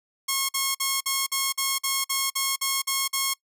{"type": "tone bursts", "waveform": "5% pulse", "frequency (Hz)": 1085, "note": "C#6", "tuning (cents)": -37, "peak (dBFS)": -11, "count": 12, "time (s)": [0.28, 3.339], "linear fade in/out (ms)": 10, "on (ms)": 210, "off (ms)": 49, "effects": ["noise-tail reverb RT60 0.1 s tail -23 dB re dry"]}